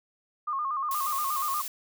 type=tone with vibrato; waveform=sine; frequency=1147 Hz; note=D6; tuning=41 cents flat; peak=-27 dBFS; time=0.47-1.62 s; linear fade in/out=10 ms; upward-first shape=square; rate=8.4 Hz; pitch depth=94 cents each way
type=noise; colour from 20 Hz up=blue; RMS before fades=-35 dBFS; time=0.91-1.68 s; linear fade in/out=2 ms
effects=none